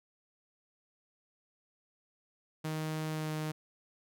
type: tone with pitch glide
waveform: sawtooth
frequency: 156.4 to 154.87 Hz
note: D#3 to D#3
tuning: +9 to -8 cents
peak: -30 dBFS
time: 2.64-3.52 s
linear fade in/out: 10 ms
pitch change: -17 cents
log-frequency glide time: 3.11-3.32 s
effects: none

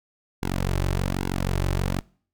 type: tone with flanger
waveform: sawtooth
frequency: 46.25 Hz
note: F#1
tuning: in tune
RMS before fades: -25 dBFS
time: 0.42-2.01 s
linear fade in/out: 10 ms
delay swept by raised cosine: 1.6 to 4.3 ms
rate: 1.2 Hz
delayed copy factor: -0.95
effects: noise-tail reverb RT60 0.5 s tail -25 dB re dry

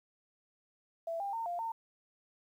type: tone with pitch steps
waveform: sine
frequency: 665 / 798 / 911 / 698 / 909 Hz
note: E5 / G5 / A#5 / F5 / A#5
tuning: +15 / +31 / -40 / -1 / -44 cents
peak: -34 dBFS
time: 1.07-1.72 s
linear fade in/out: 5 ms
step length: 130 ms
effects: 11-bit

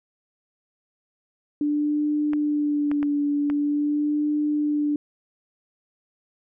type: tone with vibrato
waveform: sine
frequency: 293.7 Hz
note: D4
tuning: in tune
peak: -20 dBFS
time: 1.61-4.96 s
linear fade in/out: 2 ms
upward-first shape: sine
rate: 0.45 Hz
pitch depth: 26 cents each way
type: clicks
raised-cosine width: 0.5 ms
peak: -19 dBFS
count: 4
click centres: 2.334 / 2.915 / 3.029 / 3.5 s
effects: none

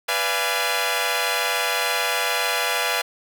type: chord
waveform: 10% pulse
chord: B diminished seventh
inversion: none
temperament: equal with one note detuned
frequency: 493.9 / 587.3 / 684.9 / 830.6 Hz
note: B4 / D5 / F5 / Ab5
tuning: 0 / 0 / -34 / 0 cents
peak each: -18 / -20 / -17 / -18 dBFS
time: 0.08-3.02 s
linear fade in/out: 10 ms
effects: none

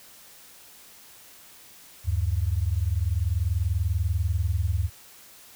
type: tone pair together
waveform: sine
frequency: 76.32 / 96.6 Hz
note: D#2 / G2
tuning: -33 / -25 cents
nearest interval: major third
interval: 408 cents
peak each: -25 dBFS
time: 2.04-4.9 s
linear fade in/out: 50 ms
effects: white hiss -50 dBFS RMS until 5.55 s

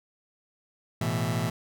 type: chord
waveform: sawtooth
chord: A suspended second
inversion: none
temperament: just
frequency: 110 / 123.75 / 165 Hz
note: A2 / B2 / E3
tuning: 0 / +4 / +2 cents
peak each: -26 dBFS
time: 1.01-1.5 s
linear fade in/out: 5 ms
effects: none

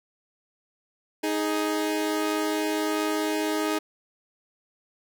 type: tone pair together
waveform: sawtooth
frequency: 312.1 / 416.6 Hz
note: D#4 / G#4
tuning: +5 / +5 cents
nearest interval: perfect fourth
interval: 500 cents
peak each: -22 / -25 dBFS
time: 1.23-3.79 s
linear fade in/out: 10 ms
effects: none

